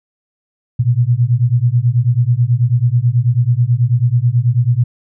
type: beating tone pair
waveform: sine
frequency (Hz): 116.54 / 125.74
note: A#2 / B2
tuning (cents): 0 / +32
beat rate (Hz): 9.2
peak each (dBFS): -13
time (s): 0.79-4.84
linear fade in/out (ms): 10
effects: none